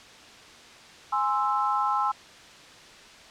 sine chord, Ab augmented, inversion none, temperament equal, 830.6 / 1046.5 / 1318.5 Hz, Ab5 / C6 / E6, 0 / 0 / 0 cents, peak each -27 dBFS, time 1.12-2.12 s, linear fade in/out 10 ms, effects white hiss -48 dBFS RMS until 3.3 s + low-pass 5000 Hz 12 dB/octave

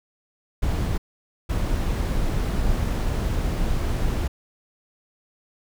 brown noise bursts at uneven times, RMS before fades -23 dBFS, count 2, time 0.62-0.98 / 1.49-4.28 s, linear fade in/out 10 ms, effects none

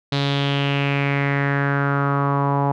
sawtooth tone with low-pass filter sweep, 140.6 Hz, C#3, 25 cents sharp, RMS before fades -20 dBFS, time 0.12-2.72 s, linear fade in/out 5 ms, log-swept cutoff 4000 to 890 Hz, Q 4.4, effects none

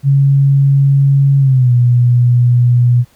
sine tone with pitch glide, 138.59 to 122.05 Hz, C#3 to B2, 0 to -20 cents, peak -6 dBFS, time 0.03-3.05 s, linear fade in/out 50 ms, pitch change -220 cents, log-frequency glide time 1.39-1.72 s, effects pink hiss -51 dBFS RMS until 3.15 s

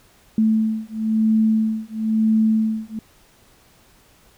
sine beating tone pair, 219.1 / 220.1 Hz, A3 / A3, -7 / +1 cents, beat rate 1 Hz, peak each -19 dBFS, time 0.38-2.99 s, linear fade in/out 2 ms, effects pink hiss -54 dBFS RMS until 4.37 s

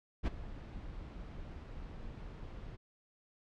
brown noise with ADSR envelope, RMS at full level -29 dBFS, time 0.23-2.77 s, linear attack 39 ms, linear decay 19 ms, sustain -17 dB, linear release 24 ms, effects low-pass 4000 Hz 12 dB/octave

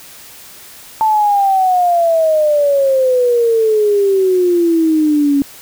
sine exponential sweep, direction down, 885 to 277.2 Hz, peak -9 dBFS, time 1.01-5.42 s, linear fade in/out 0 ms, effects white hiss -37 dBFS RMS until 5.61 s

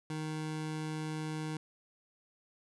25% pulse tone, 155.6 Hz, D#3, in tune, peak -32 dBFS, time 0.1-1.57 s, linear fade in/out 2 ms, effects resampled to 24000 Hz

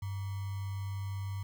sine tone with sample-and-hold, 98 Hz, G2, in tune, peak -34 dBFS, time 0.02-1.43 s, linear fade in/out 5 ms, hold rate 1050 Hz, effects none

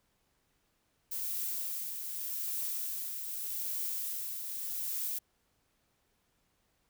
violet noise with tremolo, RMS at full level -35 dBFS, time 1.11-5.19 s, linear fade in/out 10 ms, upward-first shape triangle, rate 0.83 Hz, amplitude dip 45%, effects pink hiss -75 dBFS RMS until 6.89 s

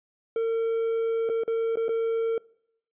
triangle tone with dropouts, 454.6 Hz, A#4, 43 cents flat, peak -21 dBFS, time 0.36-2.38 s, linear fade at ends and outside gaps 2 ms, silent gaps 1.291-1.297 / 1.436-1.478 / 1.757-1.771 / 1.883-1.891 s, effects noise-tail reverb RT60 0.7 s tail -23 dB re dry + resampled to 8000 Hz

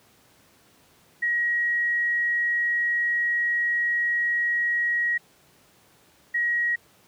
sine tone pair in turn, 1900 / 1900 Hz, A#6 / A#6, +33 / +33 cents, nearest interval unison, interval 0 cents, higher neither, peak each -21 dBFS, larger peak neither, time 1.22-5.18 / 6.34-6.76 s, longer first, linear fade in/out 10 ms, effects pink hiss -58 dBFS RMS until 7.07 s + high-pass 100 Hz 12 dB/octave

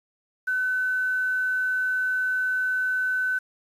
sine tone with quantisation, 1512 Hz, F#6, 37 cents sharp, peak -22 dBFS, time 0.47-3.39 s, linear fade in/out 10 ms, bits 8, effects resampled to 32000 Hz

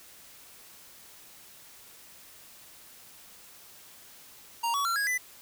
square tone with pitch steps, 932.3 / 1128.1 / 1365 / 1651.6 / 1998.4 Hz, A#5 / C#6 / F6 / G#6 / B6, 0 / +30 / -40 / -10 / +20 cents, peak -27 dBFS, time 4.63-5.18 s, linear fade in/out 10 ms, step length 110 ms, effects white hiss -52 dBFS RMS until 5.41 s

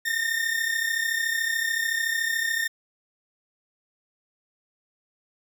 40% pulse tone pair together, 1804 / 1837.7 Hz, A6 / A#6, +43 / -25 cents, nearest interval unison, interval 32 cents, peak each -26 dBFS, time 0.05-2.68 s, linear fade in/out 10 ms, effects none

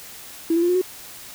triangle tone with pitch steps, 329.6 / 339.1 / 348.8 / 358.8 / 369.1 Hz, E4 / E4 / F4 / F4 / F#4, 0 / +49 / -2 / +47 / -4 cents, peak -12 dBFS, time 0.5-0.815 s, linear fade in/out 5 ms, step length 63 ms, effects tanh soft clip ceiling -14 dBFS + white hiss -40 dBFS RMS until 1.34 s

